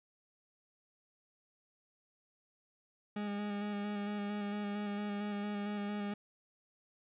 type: tone with vibrato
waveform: 40% pulse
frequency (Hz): 205.4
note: G#3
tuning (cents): -19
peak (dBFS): -35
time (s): 3.16-6.14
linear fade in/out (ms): 5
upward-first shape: square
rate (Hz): 4.4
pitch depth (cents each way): 17
effects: resampled to 8000 Hz